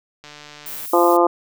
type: click train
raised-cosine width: 0.2 ms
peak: -22 dBFS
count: 92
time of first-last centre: 0.24-0.855 s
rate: 148 Hz
type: noise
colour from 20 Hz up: violet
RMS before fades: -31 dBFS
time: 0.66-1.17 s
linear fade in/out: 5 ms
type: harmonic tone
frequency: 173 Hz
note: F3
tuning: 16 cents flat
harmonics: 2 / 3 / 4 / 5 / 6 / 7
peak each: -16 / -18 / -19 / -20 / -21 / -21 dBFS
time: 0.93-1.27 s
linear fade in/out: 5 ms
effects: none